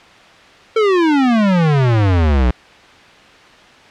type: exponential sweep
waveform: square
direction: down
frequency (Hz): 456 to 58.27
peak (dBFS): -11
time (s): 0.76-2.51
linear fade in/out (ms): 5
effects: white hiss -42 dBFS RMS until 3.9 s + low-pass 3000 Hz 12 dB/octave